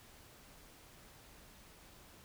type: silence
effects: pink hiss -59 dBFS RMS until 2.24 s